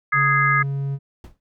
harmonic tone, 415.3 Hz, G#4, in tune, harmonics 3 / 4 / 5, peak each -19 / -20 / -21 dBFS, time 0.12-0.63 s, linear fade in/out 10 ms
triangle tone, 138.59 Hz, C#3, in tune, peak -20 dBFS, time 0.13-0.99 s, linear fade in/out 50 ms
brown noise with exponential decay, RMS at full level -33 dBFS, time 1.24-1.4 s, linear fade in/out 2 ms, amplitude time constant 33 ms
effects none

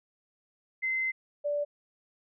sine tone pair in turn, 2064 / 583.2 Hz, C7 / D5, -24 / -12 cents, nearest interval octave + minor seventh, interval 2188 cents, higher first, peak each -27 dBFS, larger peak neither, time 0.82-1.12 / 1.44-1.65 s, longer first, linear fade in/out 20 ms, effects none

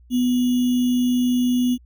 sine tone with sample-and-hold, 247.9 Hz, B3, 7 cents sharp, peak -16 dBFS, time 0.1-1.78 s, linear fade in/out 50 ms, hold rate 3150 Hz, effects added 60 Hz sine -47 dBFS peak until 1.85 s

